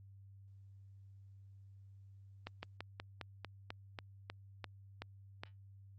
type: slowing click train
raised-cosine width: 0.3 ms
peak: -27 dBFS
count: 12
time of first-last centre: 2.47-5.435 s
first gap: 160 ms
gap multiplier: 1.1
effects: added 98 Hz sine -55 dBFS peak until 5.98 s + Opus 48 kbps